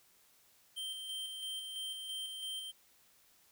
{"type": "tone with tremolo", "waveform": "square", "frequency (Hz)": 3136, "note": "G7", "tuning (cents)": 0, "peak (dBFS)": -39, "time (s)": [0.76, 2.72], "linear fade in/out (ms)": 20, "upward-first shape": "square", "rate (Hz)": 3, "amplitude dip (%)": 35, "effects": ["white hiss -67 dBFS RMS until 3.51 s"]}